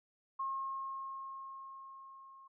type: tone with level ramp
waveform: sine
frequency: 1077 Hz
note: C6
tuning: 50 cents sharp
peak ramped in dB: -34 to -54 dBFS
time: 0.39-2.48 s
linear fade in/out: 10 ms
effects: none